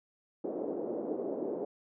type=band-pass noise; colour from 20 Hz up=pink; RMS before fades=-36 dBFS; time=0.44-1.65 s; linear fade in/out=5 ms; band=300 to 530 Hz; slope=24 dB/octave; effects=none